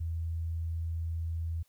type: tone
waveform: sine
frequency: 82.41 Hz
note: E2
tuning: in tune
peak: -31 dBFS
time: 0-1.63 s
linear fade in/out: 10 ms
effects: white hiss -71 dBFS RMS until 1.68 s